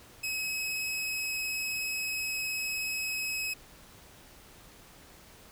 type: tone with vibrato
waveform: sawtooth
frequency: 2559 Hz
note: D#7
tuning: 48 cents sharp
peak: -28 dBFS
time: 0.23-3.54 s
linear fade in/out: 10 ms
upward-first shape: sine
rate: 19 Hz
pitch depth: 9 cents each way
effects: pink hiss -54 dBFS RMS until 5.51 s